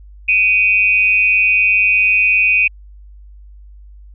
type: tone with amplitude modulation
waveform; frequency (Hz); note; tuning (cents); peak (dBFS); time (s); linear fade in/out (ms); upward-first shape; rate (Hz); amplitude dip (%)
sine; 2496; D#7; +5; -6; 0.28-2.68; 10; sine; 203; 80
effects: added 50 Hz sine -36 dBFS peak until 4.14 s